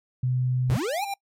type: tone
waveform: sine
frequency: 126.7 Hz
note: B2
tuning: 45 cents sharp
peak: -21 dBFS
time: 0.23-0.77 s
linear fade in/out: 5 ms
type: tone with exponential growth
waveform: square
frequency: 795 Hz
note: G5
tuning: 24 cents sharp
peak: -26 dBFS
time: 0.68-1.14 s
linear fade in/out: 5 ms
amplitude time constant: 100 ms
type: linear sweep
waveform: square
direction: up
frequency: 36.85 to 875 Hz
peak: -26 dBFS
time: 0.69-1.05 s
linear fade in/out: 10 ms
effects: noise-tail reverb RT60 0.1 s tail -25 dB re dry + MP3 64 kbps